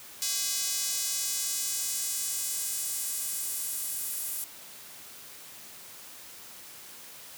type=tone with high-pass filter sweep; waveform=square; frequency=228.6 Hz; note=A#3; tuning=34 cents flat; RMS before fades=-32 dBFS; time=0.22-4.44 s; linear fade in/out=0 ms; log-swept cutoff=5400 to 11000 Hz; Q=1.2; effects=white hiss -47 dBFS RMS until 7.37 s + high-pass 80 Hz 12 dB/octave